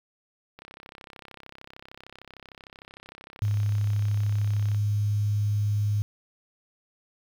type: click train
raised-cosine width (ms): 0.3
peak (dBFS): -28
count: 139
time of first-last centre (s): 0.59-4.747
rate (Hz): 33.2
type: tone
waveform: sine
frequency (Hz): 103.83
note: G#2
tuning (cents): 0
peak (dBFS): -22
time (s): 3.42-6.02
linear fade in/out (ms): 0
effects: 8-bit